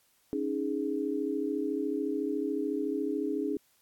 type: chord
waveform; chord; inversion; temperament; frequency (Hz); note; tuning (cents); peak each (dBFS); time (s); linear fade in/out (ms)
sine; C# suspended second; none; equal; 277.2 / 311.1 / 415.3; C#4 / D#4 / G#4; 0 / 0 / 0; -33; 0.33-3.57; 0
effects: white hiss -68 dBFS RMS until 3.81 s + AAC 64 kbps